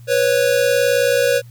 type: tone pair together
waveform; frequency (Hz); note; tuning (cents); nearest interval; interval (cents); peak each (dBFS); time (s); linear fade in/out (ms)
square; 492.1 / 551; B4 / C#5; -6 / -11; major second; 195; -17; 0.07-1.42; 50
effects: added 119 Hz sine -37 dBFS peak until 1.5 s + white hiss -55 dBFS RMS until 1.5 s